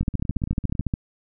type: two click trains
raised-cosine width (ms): 5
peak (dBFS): -19 / -10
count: 15 / 14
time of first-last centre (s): 0.03-0.808 / 0.01-0.939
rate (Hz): 18 / 14
effects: none